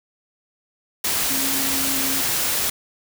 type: tone in noise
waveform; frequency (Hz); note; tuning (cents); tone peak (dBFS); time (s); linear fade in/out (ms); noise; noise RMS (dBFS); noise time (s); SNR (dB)
sine; 270.6; C#4; -42; -29; 1.3-2.21; 5; white; -22; 1.04-2.7; -10
effects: none